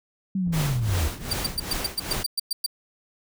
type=linear sweep; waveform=sine; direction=down; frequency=196 to 70.5 Hz; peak=-22 dBFS; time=0.35-1.08 s; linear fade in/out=5 ms
type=low-pass noise; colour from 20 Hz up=pink; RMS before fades=-37 dBFS; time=0.45-1.7 s; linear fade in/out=20 ms; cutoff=220 Hz; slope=12 dB/octave
type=noise with tremolo; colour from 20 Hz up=pink; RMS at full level=-28 dBFS; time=0.52-2.24 s; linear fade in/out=20 ms; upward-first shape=triangle; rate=2.6 Hz; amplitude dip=90%
type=tone bursts; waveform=sawtooth; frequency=4669 Hz; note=D8; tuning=11 cents flat; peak=-19 dBFS; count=11; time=1.31-2.663 s; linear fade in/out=5 ms; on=23 ms; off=110 ms
effects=none